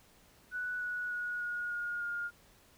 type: tone with pitch steps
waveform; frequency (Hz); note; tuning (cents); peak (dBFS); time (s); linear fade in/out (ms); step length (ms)
sine; 1480 / 1467.2 / 1454.6 / 1442 / 1429.6 / 1417.3; F#6 / F#6 / F#6 / F#6 / F6 / F6; 0 / -15 / -30 / -45 / +40 / +25; -34; 0.51-2.31; 50; 300
effects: pink hiss -63 dBFS RMS until 2.77 s